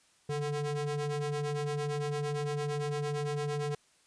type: ring-modulated tone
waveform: square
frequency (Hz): 148.2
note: D3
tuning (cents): +16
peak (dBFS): -29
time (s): 0.29-3.75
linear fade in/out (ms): 5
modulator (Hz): 292
effects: white hiss -66 dBFS RMS until 4.06 s + resampled to 22050 Hz